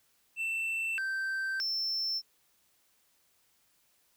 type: tone with pitch steps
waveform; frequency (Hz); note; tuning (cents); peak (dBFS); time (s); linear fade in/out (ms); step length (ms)
triangle; 2676 / 1559 / 5350; E7 / G6 / E8; +25 / -10 / +25; -29; 0.36-2.22; 50; 620
effects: white hiss -70 dBFS RMS until 4.16 s